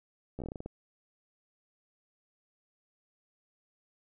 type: slowing click train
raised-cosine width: 2 ms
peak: -26 dBFS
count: 10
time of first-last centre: 0.39-0.66 s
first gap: 13 ms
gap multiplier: 1.2
effects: none